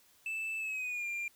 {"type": "tone with pitch glide", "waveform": "triangle", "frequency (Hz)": [2637, 2390], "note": ["E7", "D7"], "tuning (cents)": [0, 30], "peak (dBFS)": -33, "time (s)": [0.26, 1.28], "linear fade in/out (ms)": 2, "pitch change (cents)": -170, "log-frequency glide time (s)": [0.58, 1.07], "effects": ["white hiss -65 dBFS RMS until 1.35 s"]}